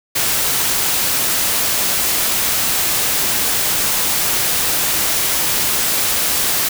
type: noise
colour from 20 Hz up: white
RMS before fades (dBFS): -17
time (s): 0.15-6.69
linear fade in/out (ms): 10
effects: none